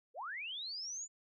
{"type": "linear sweep", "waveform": "sine", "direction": "up", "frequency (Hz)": [415.5, 7090], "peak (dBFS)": -40, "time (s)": [0.14, 1.08], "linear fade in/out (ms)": 50, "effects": []}